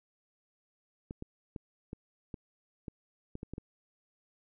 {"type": "clicks", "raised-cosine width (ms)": 3, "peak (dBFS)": -27, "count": 10, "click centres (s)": [1.109, 1.224, 1.562, 1.931, 2.342, 2.882, 3.354, 3.431, 3.536, 3.581], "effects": []}